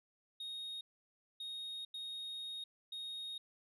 sine tone bursts at uneven times, 3729 Hz, A#7, in tune, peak -39 dBFS, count 4, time 0.4-0.81 / 1.4-1.85 / 1.94-2.64 / 2.92-3.38 s, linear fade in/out 5 ms, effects tanh soft clip ceiling -41 dBFS

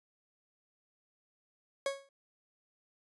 40% pulse tone with exponential decay, 551 Hz, C#5, 11 cents flat, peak -27 dBFS, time 1.86-2.09 s, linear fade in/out 2 ms, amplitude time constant 49 ms, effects resampled to 24000 Hz

